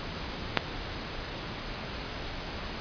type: click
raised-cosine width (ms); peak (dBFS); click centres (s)
0.3; -4; 0.573
effects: pink hiss -37 dBFS RMS until 2.8 s + resampled to 11025 Hz